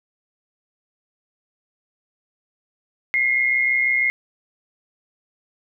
sine tone pair together, 2009 / 2135 Hz, B6 / C7, +29 / +34 cents, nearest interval minor second, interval 105 cents, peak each -24 / -17 dBFS, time 3.14-4.1 s, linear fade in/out 0 ms, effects none

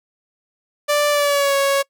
sawtooth tone with pitch glide, 587.3 to 554.3 Hz, D5 to C#5, 0 to 0 cents, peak -11 dBFS, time 0.88-1.83 s, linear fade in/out 20 ms, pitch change -100 cents, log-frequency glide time 1.1-1.55 s, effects noise-tail reverb RT60 0.1 s tail -24 dB re dry

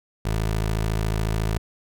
20% pulse tone, 54 Hz, A1, 32 cents flat, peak -17 dBFS, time 0.25-1.58 s, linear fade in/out 5 ms, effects none

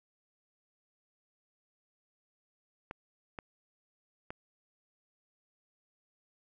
clicks, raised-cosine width 0.5 ms, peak -25 dBFS, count 3, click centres 2.911 / 3.388 / 4.305 s, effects none

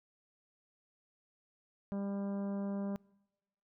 harmonic tone, 199.1 Hz, G3, 27 cents sharp, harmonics 1 / 2 / 3 / 4 / 5 / 6 / 7 / 8, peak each -35 / -47 / -45 / -55 / -55 / -60 / -64 / -65 dBFS, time 1.92-2.96 s, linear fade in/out 0 ms, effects noise-tail reverb RT60 1.0 s tail -25 dB re dry

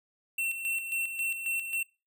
square tone with tremolo, 2707 Hz, E7, 45 cents sharp, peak -29 dBFS, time 0.38-1.83 s, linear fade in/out 5 ms, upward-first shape square, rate 3.7 Hz, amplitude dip 55%, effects noise-tail reverb RT60 0.3 s tail -23 dB re dry

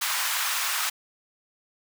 pink high-pass noise, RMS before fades -27 dBFS, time 0.01-0.9 s, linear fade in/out 10 ms, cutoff 1000 Hz, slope 24 dB/octave, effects none

